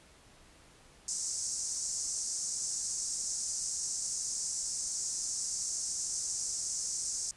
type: band-pass noise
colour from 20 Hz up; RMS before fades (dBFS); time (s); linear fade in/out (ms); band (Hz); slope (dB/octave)
pink; -36; 1.08-7.31; 2; 5600 to 8500; 48
effects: pink hiss -59 dBFS RMS until 7.36 s + resampled to 24000 Hz